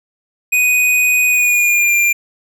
square tone with pitch glide, 2489 to 2388 Hz, D#7 to D7, 0 to +28 cents, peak -11 dBFS, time 0.52-2.13 s, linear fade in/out 10 ms, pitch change -72 cents, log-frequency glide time 1.27-1.93 s, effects none

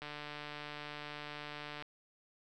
click train, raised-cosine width 0.3 ms, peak -28 dBFS, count 268, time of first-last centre 0.02-1.824 s, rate 148 Hz, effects none

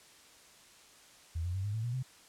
sine tone with pitch steps, 82.41 / 88.84 / 95.76 / 103.23 / 111.28 / 119.96 / 129.32 Hz, E2 / F2 / G2 / G#2 / A2 / B2 / C3, 0 / +30 / -40 / -10 / +20 / -50 / -20 cents, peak -32 dBFS, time 1.35-2.029 s, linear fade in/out 10 ms, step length 97 ms, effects white hiss -58 dBFS RMS until 2.28 s + low-pass 9000 Hz 12 dB/octave

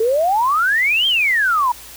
sine exponential two-way sweep, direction up then down, 429.7 to 3246 to 935 Hz, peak -13 dBFS, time 0-1.72 s, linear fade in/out 5 ms, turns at 1.07 s, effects added 60 Hz sine -48 dBFS peak until 1.96 s + white hiss -38 dBFS RMS until 1.96 s

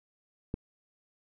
click, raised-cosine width 3 ms, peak -19 dBFS, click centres 0.541 s, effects none

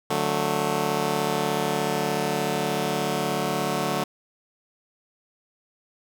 10% pulse chord, D major, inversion none, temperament just, 146.83 / 183.54 / 220.2 Hz, D3 / F#3 / A3, 0 / -14 / +2 cents, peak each -20 dBFS, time 0.1-4.04 s, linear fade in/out 5 ms, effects none

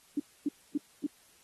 sine tone bursts, 290.7 Hz, D4, 18 cents flat, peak -26 dBFS, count 4, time 0.17-1.066 s, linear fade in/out 5 ms, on 29 ms, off 260 ms, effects white hiss -62 dBFS RMS until 1.43 s + AAC 32 kbps

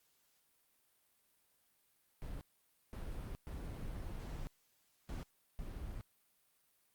brown noise bursts at uneven times, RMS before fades -44 dBFS, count 5, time 2.22-2.41 / 2.93-3.35 / 3.47-4.47 / 5.09-5.23 / 5.59-6.01 s, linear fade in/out 0 ms, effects white hiss -75 dBFS RMS until 6.94 s + Opus 48 kbps

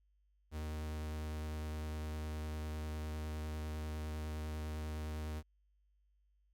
45% pulse tone with vibrato, 77 Hz, D#2, 17 cents flat, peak -39 dBFS, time 0.51-5.43 s, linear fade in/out 50 ms, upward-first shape sine, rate 9.9 Hz, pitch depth 12 cents each way, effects added 50 Hz sine -70 dBFS peak until 6.53 s

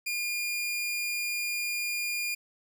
sawtooth tone, 2418 Hz, D7, 50 cents sharp, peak -26 dBFS, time 0.06-2.35 s, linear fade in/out 10 ms, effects none

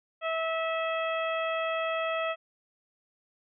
harmonic tone, 650 Hz, E5, 24 cents flat, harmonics 1 / 2 / 3 / 4 / 5, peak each -30 / -33 / -38 / -37 / -42 dBFS, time 0.21-2.36 s, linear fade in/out 50 ms, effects none

